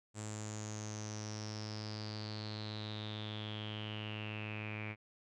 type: tone with low-pass filter sweep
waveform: sawtooth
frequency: 106.8 Hz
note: G#2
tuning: 49 cents sharp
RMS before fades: -43 dBFS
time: 0.14-4.96 s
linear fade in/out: 50 ms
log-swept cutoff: 7700 to 2300 Hz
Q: 9.8
effects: none